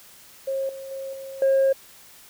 sine tone with level steps, 539 Hz, C#5, 49 cents flat, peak -23 / -34 / -30 / -34 / -14 dBFS, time 0.47-1.73 s, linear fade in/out 10 ms, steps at 0.69 / 0.91 / 1.13 / 1.42 s, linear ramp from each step 2 ms, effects tanh soft clip ceiling -14 dBFS + white hiss -49 dBFS RMS until 2.29 s

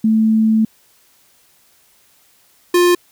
sine / square tone pair in turn, 220 / 352.8 Hz, A3 / F4, 0 / +18 cents, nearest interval minor sixth, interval 818 cents, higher second, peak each -10 dBFS, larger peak neither, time 0.04-0.65 / 2.74-2.95 s, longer first, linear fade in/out 5 ms, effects white hiss -54 dBFS RMS until 3.11 s

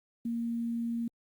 sine tone with quantisation, 233.1 Hz, A#3, in tune, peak -30 dBFS, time 0.25-1.08 s, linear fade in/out 5 ms, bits 10, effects Opus 48 kbps

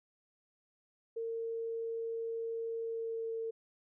sine tone with pitch glide, 456.5 to 452.3 Hz, A#4 to A4, -36 to +48 cents, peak -35 dBFS, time 1.16-3.51 s, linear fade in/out 10 ms, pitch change -16 cents, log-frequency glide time 2.79-3.37 s, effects none

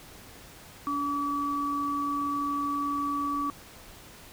sine tone pair together, 286.4 / 1145.6 Hz, D4 / D6, -43 / -43 cents, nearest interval 2 octaves, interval 2400 cents, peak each -32 / -28 dBFS, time 0.87-3.5 s, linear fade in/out 0 ms, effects pink hiss -49 dBFS RMS until 4.32 s

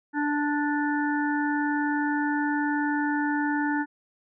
harmonic tone, 293.5 Hz, D4, 1 cent flat, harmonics 1 / 3 / 5 / 6, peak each -25 / -30 / -32 / -33 dBFS, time 0.13-3.86 s, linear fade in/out 50 ms, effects none

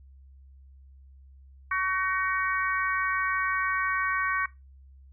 harmonic tone with a mistuned harmonic, 374.5 Hz, F#4, 21 cents sharp, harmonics 3 / 4 / 5 / 6, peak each -28 / -30 / -32 / -34 dBFS, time 1.71-4.46 s, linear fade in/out 5 ms, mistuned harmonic 4, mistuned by +28 cents, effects noise-tail reverb RT60 0.2 s tail -17 dB re dry + added 67 Hz sine -49 dBFS peak until 5.12 s

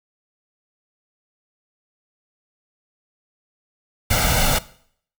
pink noise with comb filter, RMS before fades -18 dBFS, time 4.1-4.59 s, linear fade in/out 10 ms, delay 1.4 ms, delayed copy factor +0.7, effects noise-tail reverb RT60 0.6 s tail -19 dB re dry

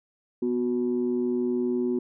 sine tone pair together, 246.9 / 366.4 Hz, B3 / F#4, 0 / -17 cents, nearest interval perfect fifth, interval 683 cents, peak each -25 dBFS, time 0.42-1.99 s, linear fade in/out 5 ms, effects tanh soft clip ceiling -17 dBFS

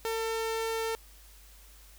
sawtooth tone, 449.7 Hz, A4, 38 cents sharp, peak -26 dBFS, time 0.05-0.95 s, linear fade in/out 0 ms, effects added 50 Hz sine -53 dBFS peak until 1.98 s + white hiss -57 dBFS RMS until 1.98 s

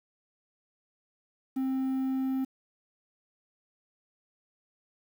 triangle tone with quantisation, 263.8 Hz, C4, 14 cents sharp, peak -25 dBFS, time 1.56-2.45 s, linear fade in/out 10 ms, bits 9, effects none

